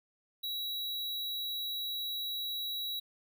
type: tone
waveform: square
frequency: 3886 Hz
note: B7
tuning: 29 cents flat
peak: -35 dBFS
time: 0.43-3 s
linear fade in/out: 10 ms
effects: none